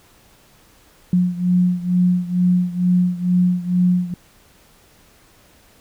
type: beating tone pair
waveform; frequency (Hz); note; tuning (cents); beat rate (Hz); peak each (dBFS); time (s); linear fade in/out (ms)
sine; 178.8 / 181; F3 / F#3; +41 / -38; 2.2; -16 / -19; 1.13-4.14; 2
effects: pink hiss -52 dBFS RMS until 5.8 s